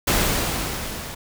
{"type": "noise with level ramp", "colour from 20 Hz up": "pink", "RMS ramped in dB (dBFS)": [-18, -34], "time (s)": [0.07, 1.15], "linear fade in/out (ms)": 10, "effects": []}